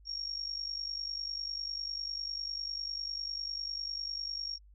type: tone with amplitude modulation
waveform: sine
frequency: 5550 Hz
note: F8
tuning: 12 cents flat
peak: -32 dBFS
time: 0.05-4.59 s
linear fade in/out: 50 ms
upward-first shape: sine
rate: 50 Hz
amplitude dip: 75%
effects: added 50 Hz sine -55 dBFS peak until 4.74 s